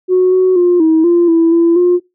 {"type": "tone with pitch steps", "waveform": "sine", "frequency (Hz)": [367.7, 371.3, 353.6, 319.9, 345.3, 330.6, 336.9, 355.1], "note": ["F#4", "F#4", "F4", "D#4", "F4", "E4", "E4", "F4"], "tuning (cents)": [-11, 6, 22, 48, -20, 5, 38, 29], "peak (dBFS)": -5, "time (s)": [0.08, 2], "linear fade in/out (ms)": 50, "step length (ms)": 240, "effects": ["noise-tail reverb RT60 0.2 s tail -20 dB re dry", "tanh soft clip ceiling -3 dBFS"]}